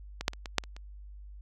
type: clicks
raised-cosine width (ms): 0.2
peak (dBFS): -17 / -7 / -26 / -21 / -6 / -28 / -29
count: 7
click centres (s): 0.21 / 0.281 / 0.334 / 0.458 / 0.583 / 0.638 / 0.765
effects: added 50 Hz sine -44 dBFS peak until 1.41 s